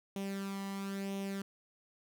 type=tone with flanger; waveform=sawtooth; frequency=196.4 Hz; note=G3; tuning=4 cents sharp; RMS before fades=-39 dBFS; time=0.16-1.42 s; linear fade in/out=2 ms; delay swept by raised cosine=0.32 to 1.01 ms; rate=1 Hz; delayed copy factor=+0.6; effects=none